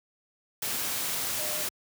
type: tone in noise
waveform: sine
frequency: 607 Hz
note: D#5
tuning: 43 cents flat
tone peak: -39 dBFS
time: 1.39-1.63 s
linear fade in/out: 5 ms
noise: white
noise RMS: -31 dBFS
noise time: 0.62-1.69 s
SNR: -11 dB
effects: high-pass 80 Hz 12 dB/octave